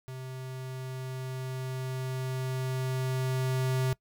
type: tone with level ramp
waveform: square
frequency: 130 Hz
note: C3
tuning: 11 cents flat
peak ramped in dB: -39 to -26 dBFS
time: 0.08-3.93 s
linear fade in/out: 0 ms
effects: noise-tail reverb RT60 0.1 s tail -22 dB re dry